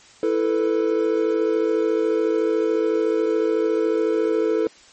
triangle chord, E suspended fourth, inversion none, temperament equal, 329.6 / 440 / 493.9 Hz, E4 / A4 / B4, 0 / 0 / 0 cents, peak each -21 / -18 / -23 dBFS, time 0.23-4.67 s, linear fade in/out 2 ms, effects white hiss -49 dBFS RMS until 4.92 s + MP3 32 kbps

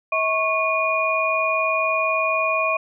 sine tone cluster, 642 / 1100 / 2444 Hz, E5 / C#6 / D#7, -46 / -14 / -32 cents, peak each -23 / -23 / -22 dBFS, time 0.12-2.77 s, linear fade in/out 5 ms, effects none

